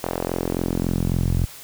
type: tone with band-pass filter sweep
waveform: sawtooth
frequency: 43.65 Hz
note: F1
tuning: in tune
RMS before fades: -23 dBFS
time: 0.03-1.46 s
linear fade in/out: 10 ms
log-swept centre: 700 to 100 Hz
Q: 1.2
effects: white hiss -41 dBFS RMS until 1.63 s